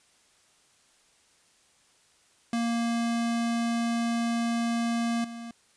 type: tone with level steps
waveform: square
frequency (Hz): 233.1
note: A#3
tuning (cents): 0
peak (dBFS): -26 / -38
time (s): 2.53-5.51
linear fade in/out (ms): 2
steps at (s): 5.24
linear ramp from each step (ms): 5
effects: white hiss -63 dBFS RMS until 5.76 s + resampled to 22050 Hz